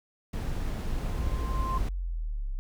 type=noise; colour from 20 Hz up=brown; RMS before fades=-31 dBFS; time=0.33-1.89 s; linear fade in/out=5 ms
type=tone with exponential growth; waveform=sine; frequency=1046.5 Hz; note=C6; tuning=in tune; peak=-28 dBFS; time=0.72-1.78 s; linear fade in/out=5 ms; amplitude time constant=230 ms
type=linear sweep; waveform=sine; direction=down; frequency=61.6 to 31.66 Hz; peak=-29 dBFS; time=1.18-2.59 s; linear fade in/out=0 ms
effects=none